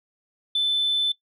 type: tone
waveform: sine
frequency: 3520 Hz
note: A7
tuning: in tune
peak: -18 dBFS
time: 0.55-1.12 s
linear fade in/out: 5 ms
effects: noise-tail reverb RT60 0.1 s tail -19 dB re dry + tanh soft clip ceiling -16 dBFS